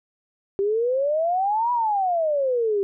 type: exponential two-way sweep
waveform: sine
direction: up then down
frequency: 387.8 to 986 to 387.8 Hz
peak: -19 dBFS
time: 0.59-2.83 s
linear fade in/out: 0 ms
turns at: 1.72 s
effects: none